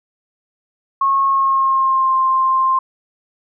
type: tone with pitch glide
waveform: sine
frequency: 1090 to 1052.3 Hz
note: C#6 to C6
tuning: -29 to +10 cents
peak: -12 dBFS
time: 1.01-2.79 s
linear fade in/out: 5 ms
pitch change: -61 cents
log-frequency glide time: 1.26-2.15 s
effects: none